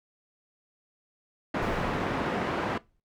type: band-pass noise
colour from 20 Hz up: pink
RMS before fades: -30 dBFS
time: 1.54-2.78 s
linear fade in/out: 5 ms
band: 160 to 1700 Hz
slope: 12 dB/octave
type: noise with exponential decay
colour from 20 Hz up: brown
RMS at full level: -32 dBFS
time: 1.62-3 s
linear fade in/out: 2 ms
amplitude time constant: 300 ms
effects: noise-tail reverb RT60 0.2 s tail -18 dB re dry